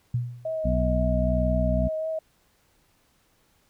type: tone with exponential decay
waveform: sine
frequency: 121.3 Hz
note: B2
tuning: 31 cents flat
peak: -20 dBFS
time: 0.14-0.6 s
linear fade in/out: 5 ms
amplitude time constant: 99 ms
type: tone with vibrato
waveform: sine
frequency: 635 Hz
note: D#5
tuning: 35 cents sharp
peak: -26 dBFS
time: 0.45-2.19 s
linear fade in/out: 5 ms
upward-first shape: triangle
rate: 3.8 Hz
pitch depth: 20 cents each way
type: harmonic tone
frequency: 61.74 Hz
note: B1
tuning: in tune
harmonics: 1 / 2 / 3 / 4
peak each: -24 / -29 / -28 / -30 dBFS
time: 0.64-1.89 s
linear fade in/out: 20 ms
effects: pink hiss -65 dBFS RMS until 3.69 s